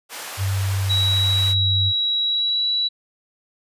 pink high-pass noise, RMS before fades -33 dBFS, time 0.09-1.55 s, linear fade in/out 50 ms, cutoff 710 Hz, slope 12 dB/octave
sine tone, 97.2 Hz, G2, 14 cents flat, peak -19 dBFS, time 0.37-1.93 s, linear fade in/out 50 ms
sine tone with pitch glide, 3879 to 3924 Hz, B7 to B7, -32 to -12 cents, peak -18 dBFS, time 0.89-2.89 s, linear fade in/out 20 ms, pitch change +20 cents, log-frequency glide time 2.24-2.66 s
effects resampled to 32000 Hz

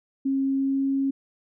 sine tone with pitch glide, 270.6 to 272.3 Hz, C#4 to C#4, -42 to -31 cents, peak -21 dBFS, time 0.25-1.11 s, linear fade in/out 10 ms, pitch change +11 cents, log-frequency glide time 0.52-0.84 s, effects none

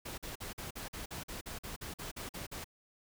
pink noise bursts, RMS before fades -43 dBFS, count 15, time 0.05-2.644 s, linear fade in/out 10 ms, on 130 ms, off 46 ms, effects none

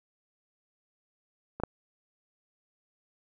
clicks, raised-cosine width 1 ms, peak -24 / -12 dBFS, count 2, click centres 1.6 / 1.636 s, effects none

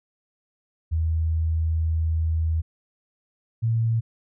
sine tone pair in turn, 80.6 / 113.99 Hz, E2 / A#2, -38 / -38 cents, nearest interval tritone, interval 600 cents, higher second, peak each -20 / -19 dBFS, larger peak second, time 0.91-2.62 / 3.62-4.01 s, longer first, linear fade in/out 20 ms, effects none

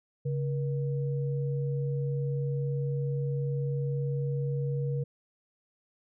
sine tone pair together, 139.63 / 477.3 Hz, C#3 / A#4, +13 / +41 cents, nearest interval octave + major sixth, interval 2128 cents, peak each -28 / -36 dBFS, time 0.25-5.04 s, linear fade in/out 10 ms, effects none

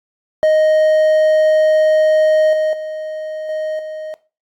triangle tone with level steps, 622.3 Hz, D#5, in tune, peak -7 / -11 / -20 / -16 / -22 dBFS, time 0.43-4.14 s, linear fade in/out 0 ms, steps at 2.53 / 2.73 / 3.49 / 3.79 s, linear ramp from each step 2 ms, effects noise-tail reverb RT60 0.3 s tail -18 dB re dry + AAC 64 kbps

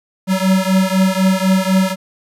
square beating tone pair, 187.4 / 191.4 Hz, F#3 / G3, +22 / -41 cents, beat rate 4 Hz, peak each -15 / -16 dBFS, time 0.27-1.96 s, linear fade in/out 50 ms, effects resampled to 32000 Hz + 8-bit

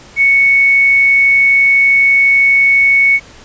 sine tone with quantisation, 2217 Hz, C#7, in tune, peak -6 dBFS, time 0.16-3.2 s, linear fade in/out 50 ms, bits 6, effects pink hiss -38 dBFS RMS until 3.44 s + resampled to 16000 Hz

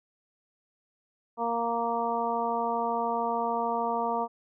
harmonic tone, 233.1 Hz, A#3, in tune, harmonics 1 / 2 / 3 / 4 / 5, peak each -36 / -33 / -31 / -30 / -35 dBFS, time 1.37-4.28 s, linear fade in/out 50 ms, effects none

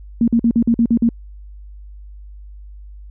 sine tone bursts, 232.5 Hz, A#3, 4 cents flat, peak -10 dBFS, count 8, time 0.21-1.09 s, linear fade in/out 2 ms, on 68 ms, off 48 ms, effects added 50 Hz sine -34 dBFS peak until 3.1 s

